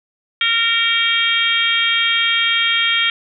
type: harmonic tone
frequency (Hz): 460.9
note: A#4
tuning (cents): -20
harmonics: 3 / 4 / 5 / 6 / 7 / 8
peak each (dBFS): -23 / -22 / -19 / -26 / -17 / -26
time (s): 0.41-3.1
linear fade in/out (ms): 2
effects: none